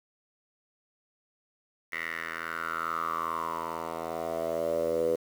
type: tone with band-pass filter sweep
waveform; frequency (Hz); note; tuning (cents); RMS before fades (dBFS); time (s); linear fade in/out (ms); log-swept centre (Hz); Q
10% pulse; 82.41; E2; 0; -32; 1.92-5.16; 10; 2000 to 480; 6.9
effects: 8-bit